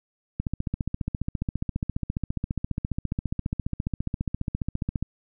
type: click train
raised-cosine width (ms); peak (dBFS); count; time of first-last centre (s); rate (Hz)
5; -14; 69; 0.4-5.026; 14.7
effects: none